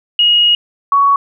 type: tone pair in turn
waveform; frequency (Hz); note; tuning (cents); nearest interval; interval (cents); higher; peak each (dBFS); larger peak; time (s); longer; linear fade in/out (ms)
sine; 2882 / 1120.2; F#7 / C#6; -46 / +18; octave + major third; 1636; first; -7; neither; 0.19-0.55 / 0.92-1.16; first; 2
effects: none